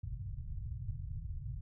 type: low-pass noise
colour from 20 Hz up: white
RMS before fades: -41 dBFS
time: 0.03-1.61 s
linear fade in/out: 5 ms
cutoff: 130 Hz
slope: 48 dB/octave
effects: none